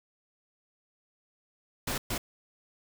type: noise bursts at uneven times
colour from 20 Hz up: pink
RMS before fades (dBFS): -32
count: 2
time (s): 1.87-1.98 / 2.1-2.18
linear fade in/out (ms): 5
effects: none